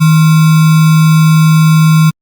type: tone with sample-and-hold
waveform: sine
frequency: 158.9 Hz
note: D#3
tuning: 37 cents sharp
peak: -3 dBFS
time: 0-2.11 s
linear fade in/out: 20 ms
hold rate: 1225 Hz
effects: Opus 48 kbps